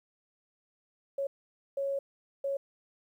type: tone bursts at uneven times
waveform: sine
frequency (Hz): 553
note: C#5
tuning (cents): -4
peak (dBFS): -29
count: 3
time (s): 1.18-1.27 / 1.77-1.99 / 2.44-2.57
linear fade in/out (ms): 5
effects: 11-bit